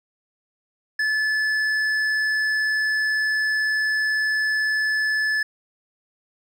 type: tone with hard clipping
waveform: triangle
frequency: 1731 Hz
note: A6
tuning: 29 cents flat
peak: -21 dBFS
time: 0.99-5.43 s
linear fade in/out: 5 ms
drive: 10 dB
effects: none